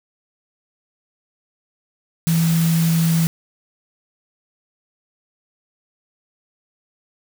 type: tone in noise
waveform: sine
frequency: 164.6 Hz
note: E3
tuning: 2 cents flat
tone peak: -14 dBFS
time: 2.27-3.27 s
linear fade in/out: 0 ms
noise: white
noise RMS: -28 dBFS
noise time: 2.27-3.27 s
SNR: +11 dB
effects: none